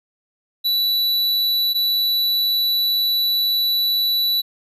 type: tone pair in turn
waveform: square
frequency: 3951 / 3951 Hz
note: B7 / B7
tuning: 0 / 0 cents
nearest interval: unison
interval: 0 cents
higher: neither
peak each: -17 dBFS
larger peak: neither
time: 0.64-1.74 / 1.74-4.42 s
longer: second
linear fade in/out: 20 ms
effects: resampled to 32000 Hz